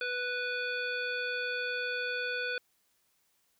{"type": "harmonic tone", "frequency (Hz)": 493.9, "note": "B4", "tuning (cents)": 0, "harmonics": [1, 3, 5, 7, 9], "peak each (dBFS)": [-38, -34, -38, -44, -45], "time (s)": [0.01, 2.58], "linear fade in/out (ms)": 2, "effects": ["white hiss -73 dBFS RMS until 3.59 s"]}